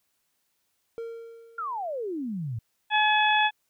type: tone with exponential decay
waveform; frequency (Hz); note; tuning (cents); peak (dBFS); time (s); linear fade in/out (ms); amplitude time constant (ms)
triangle; 460.2; A#4; -22; -29; 0.98-2.13; 0; 250
type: exponential sweep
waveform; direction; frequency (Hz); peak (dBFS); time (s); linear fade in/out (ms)
sine; down; 1424 to 105.1; -29; 1.58-2.59; 5
type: harmonic tone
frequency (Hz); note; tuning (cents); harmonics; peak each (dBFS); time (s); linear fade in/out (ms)
851; G#5; +42; 1 / 2 / 3 / 4; -22 / -25 / -27 / -28; 2.9-3.51; 50
effects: white hiss -74 dBFS RMS until 3.69 s